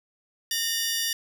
sawtooth tone cluster, 1831 / 2915 / 3568 / 4721 / 5660 Hz, A#6 / F#7 / A7 / D8 / F8, -32 / -26 / +23 / +8 / +22 cents, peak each -29 dBFS, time 0.51-1.13 s, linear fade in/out 2 ms, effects none

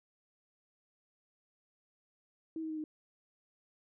sine tone with pitch steps, 322 / 317.2 / 312.5 / 307.8 Hz, E4 / D#4 / D#4 / D#4, -41 / +33 / +8 / -19 cents, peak -36 dBFS, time 2.56-2.84 s, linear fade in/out 2 ms, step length 70 ms, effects none

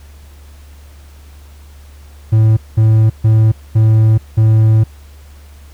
triangle tone bursts at uneven times, 110 Hz, A2, in tune, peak -4 dBFS, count 5, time 2.32-2.57 / 2.77-3.1 / 3.24-3.52 / 3.75-4.18 / 4.37-4.84 s, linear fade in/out 10 ms, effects added 72 Hz sine -35 dBFS peak until 5.73 s + pink hiss -47 dBFS RMS until 5.73 s

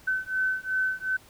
sine beating tone pair, 1521 / 1523.7 Hz, F#6 / G6, +47 / -50 cents, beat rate 2.7 Hz, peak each -28 dBFS, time 0.07-1.17 s, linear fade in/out 10 ms, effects pink hiss -54 dBFS RMS until 1.29 s

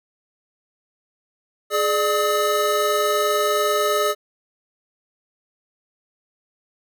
square tone cluster, 418.7 / 596 / 1276 Hz, G#4 / D5 / D#6, +14 / +25 / +43 cents, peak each -23 dBFS, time 1.7-4.15 s, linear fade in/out 50 ms, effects none

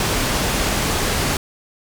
pink low-pass noise, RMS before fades -20 dBFS, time 0-1.37 s, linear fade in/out 2 ms, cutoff 11000 Hz, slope 12 dB/octave, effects none

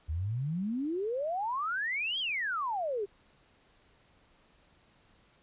sine exponential two-way sweep, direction up then down, 72.7 to 3322 to 381.7 Hz, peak -30 dBFS, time 0.08-3.06 s, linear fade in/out 20 ms, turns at 2.19 s, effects pink hiss -65 dBFS RMS until 5.42 s + resampled to 8000 Hz

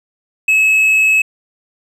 triangle tone, 2581 Hz, E7, 37 cents flat, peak -7 dBFS, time 0.48-1.22 s, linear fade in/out 5 ms, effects resampled to 32000 Hz

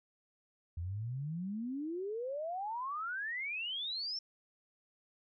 sine exponential sweep, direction up, 81.1 to 5500 Hz, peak -36 dBFS, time 0.77-4.19 s, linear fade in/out 5 ms, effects none

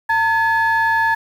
sine tone pair together, 904.8 / 1708 Hz, A5 / G#6, +48 / +48 cents, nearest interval major seventh, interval 1100 cents, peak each -15 dBFS, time 0.09-1.15 s, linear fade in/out 10 ms, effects tanh soft clip ceiling -9 dBFS + 7-bit

